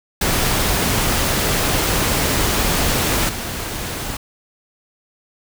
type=noise with level steps; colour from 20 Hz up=pink; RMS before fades=-18 / -26 dBFS; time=0.21-4.17 s; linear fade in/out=5 ms; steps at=3.29 s; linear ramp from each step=2 ms; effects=none